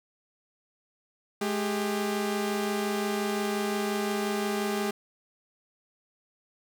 sawtooth tone pair together, 211.7 / 397.7 Hz, G#3 / G4, +33 / +25 cents, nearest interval major seventh, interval 1092 cents, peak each -26 dBFS, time 1.41-4.91 s, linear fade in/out 5 ms, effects none

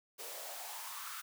white noise with high-pass filter sweep, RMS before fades -45 dBFS, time 0.18-1.22 s, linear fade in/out 20 ms, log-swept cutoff 450 to 1400 Hz, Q 4.9, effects none

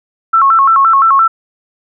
sine tone with vibrato, 1209 Hz, D6, 50 cents sharp, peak -5 dBFS, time 0.33-1.28 s, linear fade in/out 10 ms, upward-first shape square, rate 5.8 Hz, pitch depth 170 cents each way, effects none

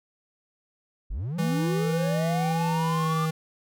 triangle linear sweep, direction up, 32.61 to 1200 Hz, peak -26 dBFS, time 1.1-3.26 s, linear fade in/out 10 ms
square tone with pitch glide, 164.81 to 159.47 Hz, E3 to D#3, 0 to +43 cents, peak -25 dBFS, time 1.38-3.31 s, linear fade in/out 10 ms, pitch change -57 cents, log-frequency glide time 2.68-3.2 s
effects none

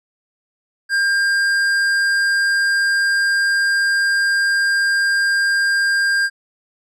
sine tone with tanh clipping, 1601 Hz, G6, 36 cents sharp, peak -16 dBFS, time 0.89-6.3 s, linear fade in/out 50 ms, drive 12 dB, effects none

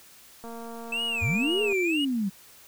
click train, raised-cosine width 1 ms, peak -28 dBFS, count 298, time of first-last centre 0.44-1.726 s, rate 231 Hz
triangle tone with vibrato, 2600 Hz, E7, 24 cents flat, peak -25 dBFS, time 0.92-2.05 s, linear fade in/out 5 ms, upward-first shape sine, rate 2 Hz, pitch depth 190 cents each way
sine linear two-way sweep, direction up then down, 73.42 to 430 to 184.7 Hz, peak -24 dBFS, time 1.21-2.3 s, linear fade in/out 20 ms, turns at 1.62 s
effects white hiss -52 dBFS RMS until 2.67 s

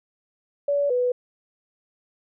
sine tone pair in turn, 571 / 494.8 Hz, D5 / B4, -49 / +3 cents, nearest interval major second, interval 248 cents, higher first, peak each -19 dBFS, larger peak neither, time 0.68-0.9 / 0.9-1.12 s, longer neither, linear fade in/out 5 ms, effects none

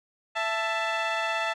15% pulse tone pair together, 664.2 / 880 Hz, E5 / A5, +13 / 0 cents, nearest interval perfect fourth, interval 487 cents, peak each -22 dBFS, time 0.35-1.54 s, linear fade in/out 20 ms, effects low-pass 4000 Hz 12 dB/octave

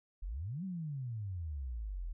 sine exponential two-way sweep, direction up then down, 38.83 to 196 to 38.83 Hz, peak -37 dBFS, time 0.22-2.13 s, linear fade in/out 10 ms, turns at 0.64 s, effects none

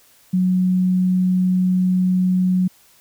sine tone, 183.7 Hz, F#3, 12 cents flat, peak -14 dBFS, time 0.33-2.68 s, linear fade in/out 10 ms, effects white hiss -53 dBFS RMS until 3 s

